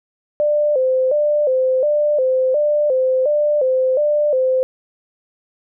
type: tone with vibrato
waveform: sine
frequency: 554.4 Hz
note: C#5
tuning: in tune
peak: -13 dBFS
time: 0.4-4.63 s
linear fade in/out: 0 ms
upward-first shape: square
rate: 1.4 Hz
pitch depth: 120 cents each way
effects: none